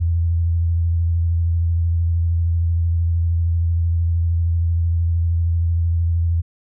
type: tone with vibrato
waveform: sine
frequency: 84.1 Hz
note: E2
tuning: 35 cents sharp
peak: -15 dBFS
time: 0-6.42 s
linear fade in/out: 20 ms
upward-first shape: sine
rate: 13 Hz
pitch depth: 27 cents each way
effects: none